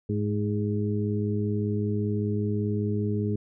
harmonic tone with a mistuned harmonic, 105.1 Hz, G#2, 21 cents sharp, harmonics 1 / 2 / 3 / 4, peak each -27 / -29 / -34 / -32 dBFS, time 0.09-3.36 s, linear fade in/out 5 ms, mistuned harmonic 4, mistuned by -29 cents, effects none

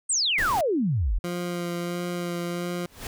sine exponential sweep, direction down, 8870 to 36.71 Hz, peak -21 dBFS, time 0.09-1.19 s, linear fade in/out 10 ms
pink noise, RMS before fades -33 dBFS, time 0.38-0.61 s, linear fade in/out 2 ms
20% pulse tone with vibrato, 174.61 Hz, F3, in tune, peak -23 dBFS, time 1.24-2.86 s, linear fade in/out 2 ms, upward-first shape sine, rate 1.5 Hz, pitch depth 15 cents each way
pink noise with exponential growth, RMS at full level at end -32 dBFS, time 2.79-3.07 s, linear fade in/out 2 ms, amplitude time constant 59 ms
effects none

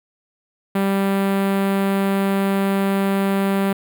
sawtooth tone with notch filter, 196 Hz, G3, in tune, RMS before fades -19 dBFS, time 0.75-3.73 s, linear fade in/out 5 ms, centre 5800 Hz, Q 0.54, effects none

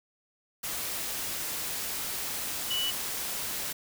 sine tone in noise, 2960 Hz, F#7, in tune, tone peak -28 dBFS, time 2.7-2.91 s, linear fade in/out 10 ms, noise white, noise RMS -34 dBFS, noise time 0.63-3.73 s, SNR +3 dB, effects none

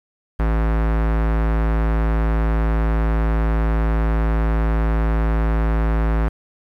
square tone with low-pass filter, 55 Hz, A1, in tune, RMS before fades -18 dBFS, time 0.39-6.29 s, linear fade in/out 10 ms, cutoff 1600 Hz, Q 1.3, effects 8-bit

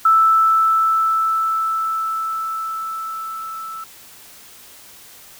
sine tone with level ramp, 1318.5 Hz, E6, in tune, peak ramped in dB -9 to -28 dBFS, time 0.05-3.84 s, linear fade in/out 5 ms, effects white hiss -43 dBFS RMS until 5.39 s

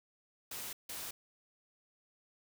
white noise bursts at uneven times, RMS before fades -43 dBFS, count 2, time 0.51-0.73 / 0.89-1.11 s, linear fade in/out 5 ms, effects none

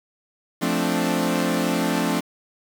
sawtooth chord, D minor seventh, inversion first, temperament equal, 174.61 / 220 / 261.6 / 293.7 Hz, F3 / A3 / C4 / D4, 0 / 0 / 0 / 0 cents, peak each -22 dBFS, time 0.61-2.21 s, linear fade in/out 20 ms, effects 7-bit

